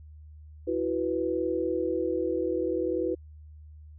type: chord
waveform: sine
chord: E suspended second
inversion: none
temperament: equal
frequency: 329.6 / 370 / 493.9 Hz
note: E4 / F#4 / B4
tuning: 0 / 0 / 0 cents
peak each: -30 dBFS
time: 0.67-3.15 s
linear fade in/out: 10 ms
effects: added 76 Hz sine -45 dBFS peak until 3.98 s

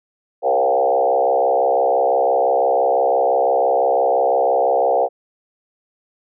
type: tone with frequency modulation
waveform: sine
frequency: 622.3 Hz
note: D#5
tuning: in tune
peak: -13 dBFS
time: 0.42-5.09 s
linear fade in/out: 50 ms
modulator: 65.9 Hz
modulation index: 2.7
effects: none

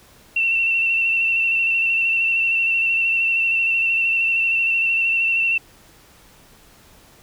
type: tone with vibrato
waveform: sine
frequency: 2700 Hz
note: E7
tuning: 41 cents sharp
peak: -16 dBFS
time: 0.36-5.58 s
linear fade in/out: 5 ms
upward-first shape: square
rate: 13 Hz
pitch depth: 21 cents each way
effects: pink hiss -50 dBFS RMS until 7.22 s

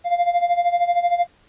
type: tone with tremolo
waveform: triangle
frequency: 698.5 Hz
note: F5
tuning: in tune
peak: -11 dBFS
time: 0.04-1.27 s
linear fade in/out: 50 ms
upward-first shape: sine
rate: 13 Hz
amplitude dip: 80%
effects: pink hiss -56 dBFS RMS until 1.48 s + resampled to 8000 Hz

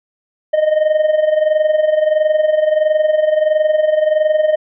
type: tone with amplitude modulation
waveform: triangle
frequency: 617 Hz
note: D#5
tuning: 15 cents flat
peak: -6 dBFS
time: 0.53-4.56 s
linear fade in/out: 10 ms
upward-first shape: sine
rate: 21.5 Hz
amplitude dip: 70%
effects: resampled to 8000 Hz

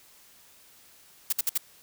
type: noise bursts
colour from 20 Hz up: blue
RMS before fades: -25 dBFS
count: 4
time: 1.3-1.578 s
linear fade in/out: 5 ms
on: 26 ms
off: 58 ms
effects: white hiss -56 dBFS RMS until 1.82 s

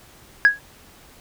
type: tone with exponential decay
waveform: sine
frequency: 1659 Hz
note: G#6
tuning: 2 cents flat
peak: -4 dBFS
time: 0.45-0.59 s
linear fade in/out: 0 ms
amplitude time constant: 30 ms
effects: tanh soft clip ceiling -6 dBFS + pink hiss -49 dBFS RMS until 1.2 s

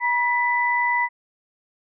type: tone pair together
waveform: sine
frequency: 961.6 / 1991 Hz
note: B5 / B6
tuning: -46 / +14 cents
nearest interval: octave + minor second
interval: 1260 cents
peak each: -21 dBFS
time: 0-1.09 s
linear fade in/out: 50 ms
effects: none

